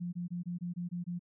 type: tone bursts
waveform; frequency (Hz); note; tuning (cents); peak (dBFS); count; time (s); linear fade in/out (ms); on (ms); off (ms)
sine; 175.2; F3; +6; -34; 8; 0-1.194; 20; 130; 22
effects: none